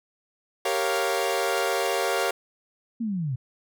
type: chord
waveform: sawtooth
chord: G half-diminished seventh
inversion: none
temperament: equal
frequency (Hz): 392 / 466.2 / 554.4 / 698.5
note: G4 / Bb4 / Db5 / F5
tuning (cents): 0 / 0 / 0 / 0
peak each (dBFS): -25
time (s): 0.65-2.31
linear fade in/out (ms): 5
type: linear sweep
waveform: sine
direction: down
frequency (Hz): 238.1 to 118.1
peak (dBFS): -25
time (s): 3-3.36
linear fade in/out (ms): 10
effects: none